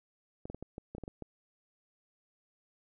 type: clicks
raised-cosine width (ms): 2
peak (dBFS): -28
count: 10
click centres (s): 0.455 / 0.5 / 0.546 / 0.626 / 0.781 / 0.95 / 0.982 / 1.037 / 1.079 / 1.223
effects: none